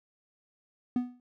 triangle tone with exponential decay, 246.9 Hz, B3, in tune, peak -20 dBFS, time 0.96-1.2 s, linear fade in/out 2 ms, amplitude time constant 52 ms, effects none

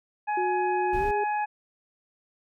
harmonic tone, 840 Hz, G#5, 19 cents sharp, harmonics 1 / 2 / 3, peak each -25 / -35 / -39 dBFS, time 0.27-1.46 s, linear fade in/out 20 ms
sine tone with pitch glide, 363.5 to 410.4 Hz, F#4 to G#4, -31 to -21 cents, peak -27 dBFS, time 0.37-1.24 s, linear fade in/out 5 ms, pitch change +210 cents, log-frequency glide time 0.95-1.07 s
brown noise, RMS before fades -34 dBFS, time 0.93-1.11 s, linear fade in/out 2 ms
effects none

